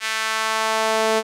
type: tone with high-pass filter sweep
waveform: sawtooth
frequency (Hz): 220.5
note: A3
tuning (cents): +4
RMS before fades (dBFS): -21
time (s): 0-1.23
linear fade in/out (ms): 50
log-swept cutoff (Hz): 1900 to 460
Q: 1.4
effects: low-pass 10000 Hz 12 dB/octave